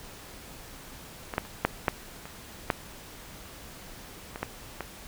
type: clicks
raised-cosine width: 0.5 ms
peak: -18 / -10 / -29 / -6 / -7 / -26 / -8 / -21 / -14 / -17 dBFS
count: 10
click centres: 1.338 / 1.381 / 1.451 / 1.65 / 1.882 / 2.255 / 2.702 / 4.359 / 4.43 / 4.807 s
effects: pink hiss -46 dBFS RMS until 5.07 s